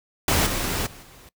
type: noise with level steps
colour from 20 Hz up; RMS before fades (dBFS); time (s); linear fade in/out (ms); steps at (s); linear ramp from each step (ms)
pink; -20 / -26 / -44 / -48; 0.28-1.29; 2; 0.46 / 0.86 / 1.02; 10
effects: noise-tail reverb RT60 0.1 s tail -21 dB re dry